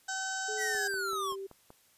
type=harmonic tone; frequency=764 Hz; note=G5; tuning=45 cents flat; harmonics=1 / 2 / 4 / 5 / 6 / 7 / 8 / 9 / 10; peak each=-39 / -36 / -50 / -49 / -49 / -46 / -44 / -47 / -42 dBFS; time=0.08-0.88 s; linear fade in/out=10 ms
type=tone with pitch glide; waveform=sine; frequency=427.2 to 389.5 Hz; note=G#4 to G4; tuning=+49 to -11 cents; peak=-37 dBFS; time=0.48-1.47 s; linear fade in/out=10 ms; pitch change=-160 cents; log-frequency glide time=0.68-0.95 s
type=linear sweep; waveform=square; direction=down; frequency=1989 to 1026 Hz; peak=-33 dBFS; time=0.57-1.36 s; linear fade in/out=50 ms
type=click train; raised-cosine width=1 ms; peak=-36 dBFS; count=6; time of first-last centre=0.75-1.704 s; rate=5.24 Hz
effects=white hiss -65 dBFS RMS until 1.97 s + resampled to 32000 Hz